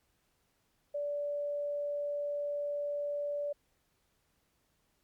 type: tone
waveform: sine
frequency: 580 Hz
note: D5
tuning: 22 cents flat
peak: -32 dBFS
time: 0.94-3.53 s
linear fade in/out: 10 ms
effects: pink hiss -75 dBFS RMS until 5.03 s + MP3 96 kbps